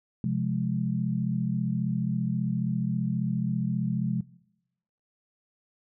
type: chord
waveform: sine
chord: F minor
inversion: second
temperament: just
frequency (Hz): 130.96 / 174.61 / 209.5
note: C3 / F3 / Ab3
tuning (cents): +2 / 0 / +15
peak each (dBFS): -29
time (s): 0.24-4.21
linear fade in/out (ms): 2
effects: noise-tail reverb RT60 0.9 s tail -22 dB re dry